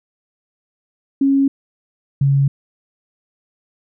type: tone pair in turn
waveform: sine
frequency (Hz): 274.4 / 138.67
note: C#4 / C#3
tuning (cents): -17 / +1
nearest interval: octave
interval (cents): 1182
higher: first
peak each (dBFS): -11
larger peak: neither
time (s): 1.21-1.48 / 2.21-2.48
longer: neither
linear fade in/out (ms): 5
effects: none